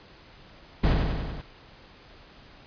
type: noise with echo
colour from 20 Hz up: brown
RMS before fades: -21 dBFS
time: 0.83-0.94 s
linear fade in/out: 10 ms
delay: 96 ms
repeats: 5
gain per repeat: -3 dB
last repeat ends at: 1.42 s
effects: pink hiss -51 dBFS RMS until 2.66 s + resampled to 11025 Hz

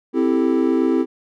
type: chord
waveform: triangle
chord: A minor seventh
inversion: first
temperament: equal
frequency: 261.6 / 329.6 / 392 / 440 Hz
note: C4 / E4 / G4 / A4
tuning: 0 / 0 / 0 / 0 cents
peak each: -17 / -17 / -20 / -23 dBFS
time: 0.13-1.06 s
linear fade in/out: 50 ms
effects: none

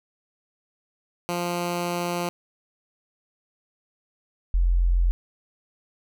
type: tone pair in turn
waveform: 10% pulse / sine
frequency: 174.61 / 43.65 Hz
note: F3 / F1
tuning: 0 / 0 cents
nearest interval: 2 octaves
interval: 2400 cents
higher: first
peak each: -17 dBFS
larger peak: neither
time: 1.29-2.29 / 4.54-5.11 s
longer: first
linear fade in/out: 0 ms
effects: none

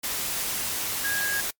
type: tone in noise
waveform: sine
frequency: 1642 Hz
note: G#6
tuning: 20 cents flat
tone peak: -26 dBFS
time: 1.04-1.41 s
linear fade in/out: 10 ms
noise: white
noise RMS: -29 dBFS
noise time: 0.03-1.51 s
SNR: 0 dB
effects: noise-tail reverb RT60 0.1 s tail -25 dB re dry + MP3 96 kbps

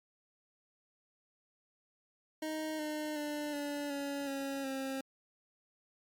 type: tone with pitch steps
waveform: 25% pulse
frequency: 312 / 304.2 / 296.5 / 289.1 / 281.8 / 274.8 / 267.9 Hz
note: D#4 / D#4 / D4 / D4 / C#4 / C#4 / C4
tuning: +5 / -39 / +17 / -27 / +29 / -15 / +41 cents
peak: -32 dBFS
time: 2.42-5.01 s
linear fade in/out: 5 ms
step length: 370 ms
effects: MP3 96 kbps

